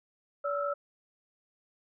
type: tone cluster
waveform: sine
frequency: 573 / 1309 / 1362 Hz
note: D5 / E6 / F6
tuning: -43 / -13 / -44 cents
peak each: -31 / -34 / -38 dBFS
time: 0.44-0.74 s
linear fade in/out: 10 ms
effects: none